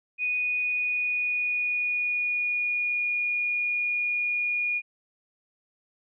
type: tone with pitch glide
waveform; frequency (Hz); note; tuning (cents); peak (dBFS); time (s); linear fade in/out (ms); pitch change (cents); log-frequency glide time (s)
sine; 2477 to 2440; D#7 to D#7; -8 to -34; -24; 0.18-4.82; 50; -26; 0.34-3.04
effects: none